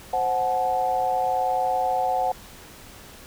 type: chord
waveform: sine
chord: F# diminished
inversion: second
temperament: equal with one note detuned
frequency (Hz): 523.3 / 740 / 860.9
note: C5 / F#5 / A5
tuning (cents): 0 / 0 / -38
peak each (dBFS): -28 / -22 / -28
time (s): 0.13-2.32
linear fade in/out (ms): 5
effects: pink hiss -45 dBFS RMS until 3.26 s